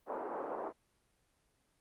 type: band-pass noise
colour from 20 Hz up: pink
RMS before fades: -40 dBFS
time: 0.06-0.73 s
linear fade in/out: 50 ms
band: 350 to 1100 Hz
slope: 24 dB/octave
effects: pink hiss -75 dBFS RMS until 1.8 s + Opus 32 kbps